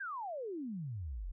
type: exponential sweep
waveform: sine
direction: down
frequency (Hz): 1661.2 to 38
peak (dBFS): -38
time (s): 0-1.32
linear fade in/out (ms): 10
effects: none